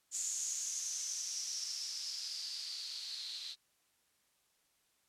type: noise with low-pass filter sweep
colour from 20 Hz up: violet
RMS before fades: -41 dBFS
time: 0.11-3.56 s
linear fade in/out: 50 ms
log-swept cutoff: 7100 to 4000 Hz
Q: 7.2
effects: white hiss -75 dBFS RMS until 5.08 s + low-pass 12000 Hz 12 dB/octave